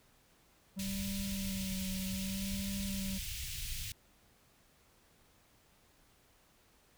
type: tone with vibrato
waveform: triangle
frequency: 192.7 Hz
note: G3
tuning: 29 cents flat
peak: -35 dBFS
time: 0.76-3.19 s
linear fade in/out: 20 ms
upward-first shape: sine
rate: 0.65 Hz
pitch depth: 34 cents each way
type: band-stop noise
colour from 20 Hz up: pink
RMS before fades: -41 dBFS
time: 0.79-3.92 s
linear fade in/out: 2 ms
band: 120 to 2400 Hz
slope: 24 dB/octave
effects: pink hiss -67 dBFS RMS until 6.97 s